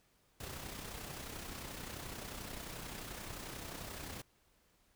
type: noise with amplitude modulation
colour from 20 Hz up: pink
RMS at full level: -44 dBFS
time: 0.4-4.22 s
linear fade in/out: 5 ms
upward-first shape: sine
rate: 31.4 Hz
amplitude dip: 45%
effects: pink hiss -72 dBFS RMS until 4.95 s